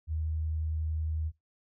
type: tone with vibrato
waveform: sine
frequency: 78.7 Hz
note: D#2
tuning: 20 cents sharp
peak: -29 dBFS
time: 0.07-1.32 s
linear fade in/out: 50 ms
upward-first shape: triangle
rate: 11 Hz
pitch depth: 8 cents each way
effects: noise-tail reverb RT60 0.2 s tail -22 dB re dry